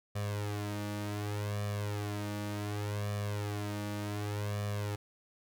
sawtooth tone with flanger, 103.5 Hz, G#2, 5 cents flat, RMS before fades -36 dBFS, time 0.15-4.96 s, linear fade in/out 10 ms, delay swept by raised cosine 1.7 to 3.4 ms, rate 0.67 Hz, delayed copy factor +1, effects none

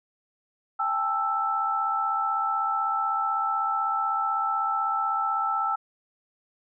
sine tone cluster, 795 / 871 / 1323 Hz, G5 / A5 / E6, +24 / -18 / +6 cents, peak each -30 / -31 / -25 dBFS, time 0.79-5.76 s, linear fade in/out 10 ms, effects none

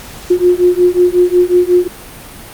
sine beating tone pair, 354.6 / 360.1 Hz, F4 / F#4, +26 / -47 cents, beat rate 5.5 Hz, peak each -10 dBFS, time 0.3-1.88 s, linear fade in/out 10 ms, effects pink hiss -32 dBFS RMS until 2.53 s + Opus 48 kbps

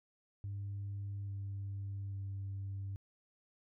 sine tone with pitch steps, 100 / 99.02 / 98.06 Hz, G2 / G2 / G2, +35 / +18 / +1 cents, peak -37 dBFS, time 0.44-2.96 s, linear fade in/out 0 ms, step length 840 ms, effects tanh soft clip ceiling -36 dBFS

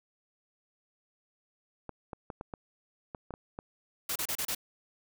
clicks, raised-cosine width 1 ms, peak -25 dBFS, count 9, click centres 1.893 / 2.132 / 2.302 / 2.411 / 2.538 / 3.148 / 3.307 / 3.339 / 3.589 s
white noise bursts, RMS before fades -33 dBFS, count 5, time 4.09-4.549 s, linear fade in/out 5 ms, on 67 ms, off 31 ms
effects none

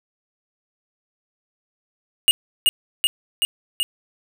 square tone with echo, 2859 Hz, F7, 40 cents sharp, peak -11 dBFS, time 2.28-2.31 s, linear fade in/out 0 ms, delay 380 ms, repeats 4, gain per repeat -2 dB, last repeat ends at 3.83 s, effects none

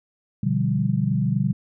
sine chord, G dominant seventh, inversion first, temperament equal, 123.47 / 146.83 / 174.61 / 196 Hz, B2 / D3 / F3 / G3, 0 / 0 / 0 / 0 cents, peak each -24 / -24 / -27 / -24 dBFS, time 0.43-1.53 s, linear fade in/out 5 ms, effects none

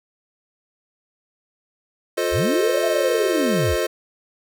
square chord, F dominant seventh, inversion none, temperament equal with one note detuned, 355.1 / 440 / 523.3 / 622.3 Hz, F4 / A4 / C5 / Eb5, +29 / 0 / 0 / 0 cents, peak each -26 dBFS, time 2.17-3.87 s, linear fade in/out 10 ms
sine linear two-way sweep, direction up then down, 40.95 to 668 to 40.95 Hz, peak -20 dBFS, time 2.31-3.77 s, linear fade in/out 50 ms, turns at 2.85 s
effects none

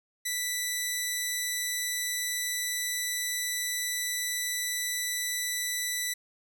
10% pulse tone, 1975.5 Hz, B6, in tune, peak -20 dBFS, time 0.25-6.14 s, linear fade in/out 10 ms, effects none

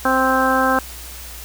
harmonic tone, 261.8 Hz, C4, 1 cent sharp, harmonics 1 / 2 / 3 / 4 / 5 / 6, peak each -21 / -21 / -21 / -21 / -21 / -21 dBFS, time 0.05-0.79 s, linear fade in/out 2 ms, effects added 60 Hz sine -36 dBFS peak until 1.44 s + white hiss -36 dBFS RMS until 1.44 s

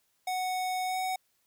square tone with pitch glide, 740 to 747.7 Hz, F#5 to F#5, 0 to +18 cents, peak -30 dBFS, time 0.27-1.16 s, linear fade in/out 5 ms, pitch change +18 cents, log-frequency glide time 0.86-0.98 s, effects white hiss -73 dBFS RMS until 1.46 s

